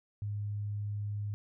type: tone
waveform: sine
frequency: 103.3 Hz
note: G#2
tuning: 9 cents flat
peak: -33 dBFS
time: 0.22-1.34 s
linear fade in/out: 0 ms
effects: none